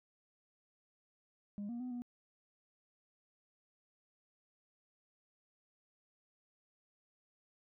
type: tone with pitch steps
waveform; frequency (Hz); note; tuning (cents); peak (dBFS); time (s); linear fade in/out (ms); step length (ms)
sine; 203.9 / 237.8 / 250.9 / 243.2; G#3 / A#3 / B3 / B3; -32 / +35 / +28 / -26; -37; 1.58-2.02; 0; 110
effects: tanh soft clip ceiling -38 dBFS